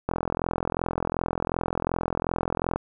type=click train; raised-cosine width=1 ms; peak=-11 dBFS; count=115; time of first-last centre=0.09-2.76 s; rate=42.7 Hz; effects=none